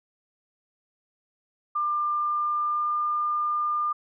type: tone with pitch glide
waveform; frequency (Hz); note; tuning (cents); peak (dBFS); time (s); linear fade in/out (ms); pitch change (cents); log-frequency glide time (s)
sine; 1195 to 1203.3; D6 to D6; +30 to +42; -23; 1.75-3.93; 10; +12; 2.11-2.99
effects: none